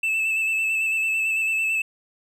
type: tone with vibrato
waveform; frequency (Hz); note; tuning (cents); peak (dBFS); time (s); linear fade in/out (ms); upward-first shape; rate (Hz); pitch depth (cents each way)
triangle; 2632; E7; -3; -19; 0.03-1.82; 5; square; 9; 20
effects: none